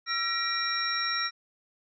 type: tone cluster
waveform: sine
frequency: 1352 / 1892 / 2364 / 3910 / 5550 Hz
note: E6 / A#6 / D7 / B7 / F8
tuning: +43 / +25 / +11 / -18 / -12 cents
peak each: -32 / -33 / -38 / -35 / -31 dBFS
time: 0.06-1.31 s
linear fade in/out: 50 ms
effects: none